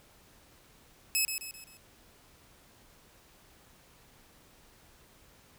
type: tone with echo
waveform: 10% pulse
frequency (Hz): 2582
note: E7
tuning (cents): -37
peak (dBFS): -17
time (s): 1.15-1.25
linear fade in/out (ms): 0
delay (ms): 130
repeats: 4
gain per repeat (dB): -7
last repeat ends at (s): 1.77
effects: pink hiss -60 dBFS RMS until 5.58 s